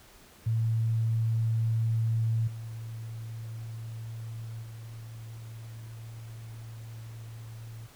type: tone with level steps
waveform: sine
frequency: 113 Hz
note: A2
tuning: 47 cents sharp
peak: -24 / -36 / -40 dBFS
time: 0.46-7.87 s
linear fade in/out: 10 ms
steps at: 2.47 / 4.62 s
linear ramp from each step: 10 ms
effects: pink hiss -55 dBFS RMS until 7.95 s